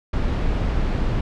brown noise, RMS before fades -21 dBFS, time 0.13-1.21 s, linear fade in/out 5 ms, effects low-pass 4000 Hz 12 dB/octave

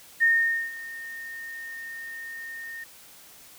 sine tone with ADSR envelope, 1835 Hz, A#6, 28 cents flat, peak -16 dBFS, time 0.2-2.84 s, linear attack 28 ms, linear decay 480 ms, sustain -19 dB, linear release 5 ms, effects white hiss -50 dBFS RMS until 3.58 s

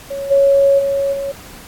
sine tone with level steps, 554.4 Hz, C#5, in tune, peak -21 / -8 / -14 / -19 dBFS, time 0.1-1.32 s, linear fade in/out 10 ms, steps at 0.3 / 0.78 / 1.12 s, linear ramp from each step 20 ms, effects pink hiss -38 dBFS RMS until 1.67 s + AAC 64 kbps

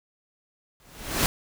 pink noise with exponential growth, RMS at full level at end -19 dBFS, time 0.8-1.26 s, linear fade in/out 0 ms, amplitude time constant 98 ms, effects none

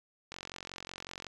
click train, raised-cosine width 0.2 ms, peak -24 dBFS, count 44, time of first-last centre 0.32-1.267 s, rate 45.4 Hz, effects resampled to 24000 Hz

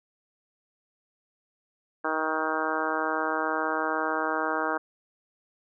harmonic tone, 157.7 Hz, D#3, 24 cents sharp, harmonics 2 / 3 / 4 / 5 / 6 / 7 / 8 / 9 / 10, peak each -34 / -34 / -34 / -34 / -34 / -34 / -34 / -34 / -34 dBFS, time 2.04-4.78 s, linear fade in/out 10 ms, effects none

